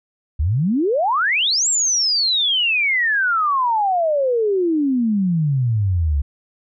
sine exponential two-way sweep, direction up then down, 67.6 to 7720 to 67.6 Hz, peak -15 dBFS, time 0.39-6.22 s, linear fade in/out 10 ms, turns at 1.68 s, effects none

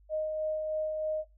sine tone with tremolo, 621 Hz, D#5, 3 cents flat, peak -28 dBFS, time 0.09-1.25 s, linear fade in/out 50 ms, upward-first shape sine, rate 3.2 Hz, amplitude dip 30%, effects noise-tail reverb RT60 0.2 s tail -18 dB re dry + added 50 Hz sine -57 dBFS peak until 1.37 s

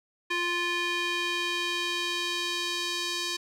square tone with band-pass filter sweep, 349.2 Hz, F4, in tune, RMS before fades -30 dBFS, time 0.3-3.37 s, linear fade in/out 10 ms, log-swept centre 2300 to 4500 Hz, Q 1.5, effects none

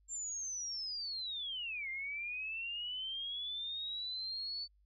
sine linear two-way sweep, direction down then up, 7390 to 2087 to 4505 Hz, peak -38 dBFS, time 0.08-4.68 s, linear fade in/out 50 ms, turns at 1.89 s, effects added 50 Hz sine -66 dBFS peak until 4.85 s

